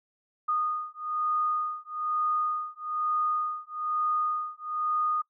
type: beating tone pair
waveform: sine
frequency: 1231 / 1232.1 Hz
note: D#6 / D#6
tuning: -19 / -17 cents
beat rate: 1.1 Hz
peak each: -30 dBFS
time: 0.48-5.22 s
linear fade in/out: 10 ms
effects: noise-tail reverb RT60 0.1 s tail -20 dB re dry